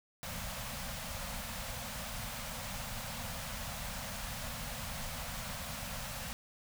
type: band-stop noise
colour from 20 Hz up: pink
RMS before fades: -41 dBFS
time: 0.23-6.33 s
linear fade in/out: 0 ms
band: 250 to 500 Hz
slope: 96 dB/octave
effects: none